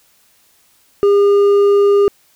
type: tone with hard clipping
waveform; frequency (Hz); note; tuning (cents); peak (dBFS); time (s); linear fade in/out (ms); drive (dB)
sine; 403.8; G#4; -49; -9; 1.03-2.08; 0; 4
effects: white hiss -54 dBFS RMS until 2.35 s